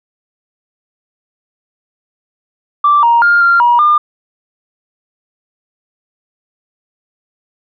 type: tone with pitch steps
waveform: sine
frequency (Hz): 1170 / 938 / 1407 / 1387 / 958 / 1203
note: D6 / A#5 / F6 / F6 / A#5 / D6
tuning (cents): -7 / +11 / +12 / -12 / +47 / +41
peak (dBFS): -5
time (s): 2.84-3.98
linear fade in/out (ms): 5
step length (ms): 190
effects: tanh soft clip ceiling -1 dBFS